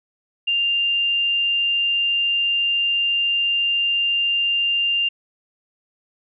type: tone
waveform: sine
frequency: 2794 Hz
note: F7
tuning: in tune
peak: -17 dBFS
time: 0.47-5.09 s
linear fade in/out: 10 ms
effects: none